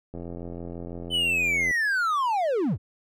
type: click train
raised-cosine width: 2 ms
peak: -24 dBFS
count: 136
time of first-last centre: 0.14-1.71 s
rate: 86 Hz
type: linear sweep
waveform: triangle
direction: down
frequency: 3049 to 64 Hz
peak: -20 dBFS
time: 1.1-2.78 s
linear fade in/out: 50 ms
effects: none